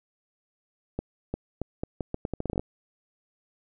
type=accelerating click train; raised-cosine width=2 ms; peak=-16 dBFS; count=15; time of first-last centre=0.99-2.595 s; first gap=350 ms; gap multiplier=0.79; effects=none